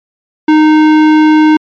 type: tone with tanh clipping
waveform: sine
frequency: 308.7 Hz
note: D#4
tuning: 14 cents flat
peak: -5 dBFS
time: 0.48-1.57 s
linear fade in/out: 5 ms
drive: 17 dB
effects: MP3 64 kbps